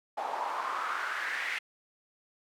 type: noise with band-pass filter sweep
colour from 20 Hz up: pink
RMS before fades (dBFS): -34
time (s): 0.17-1.59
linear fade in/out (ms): 10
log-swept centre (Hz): 770 to 2100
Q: 3.9
effects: high-pass 400 Hz 12 dB/octave